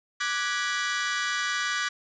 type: chord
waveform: sawtooth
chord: G# half-diminished seventh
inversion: second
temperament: equal with one note detuned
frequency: 1174.7 / 1480 / 1661.2 / 1951.7 Hz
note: D6 / F#6 / G#6 / B6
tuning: 0 / 0 / 0 / -21 cents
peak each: -28 dBFS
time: 0.2-1.89 s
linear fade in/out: 10 ms
effects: resampled to 16000 Hz + 9-bit